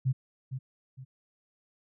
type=tone with echo; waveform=sine; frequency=130.81 Hz; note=C3; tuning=in tune; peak=-23 dBFS; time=0.05-0.13 s; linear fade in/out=20 ms; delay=460 ms; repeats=2; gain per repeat=-9 dB; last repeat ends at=1.05 s; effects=none